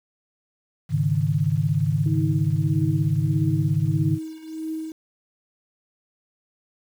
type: chord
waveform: sine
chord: Ab suspended fourth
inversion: none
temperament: equal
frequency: 103.83 / 138.59 / 155.56 Hz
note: Ab2 / Db3 / Eb3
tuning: 0 / 0 / 0 cents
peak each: -25 / -23 / -22 dBFS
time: 0.89-4.19 s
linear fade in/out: 50 ms
type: tone with tremolo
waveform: sine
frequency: 317.4 Hz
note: D#4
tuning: 35 cents sharp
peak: -25 dBFS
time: 2.06-4.92 s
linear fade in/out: 2 ms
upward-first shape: triangle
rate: 1.6 Hz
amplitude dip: 85%
effects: 8-bit